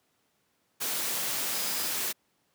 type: tone in noise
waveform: sine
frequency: 4978 Hz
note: D#8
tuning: in tune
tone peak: -40 dBFS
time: 1.53-1.91 s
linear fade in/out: 20 ms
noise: white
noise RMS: -31 dBFS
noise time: 0.8-2.13 s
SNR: -12 dB
effects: pink hiss -72 dBFS RMS until 2.54 s + high-pass 150 Hz 12 dB/octave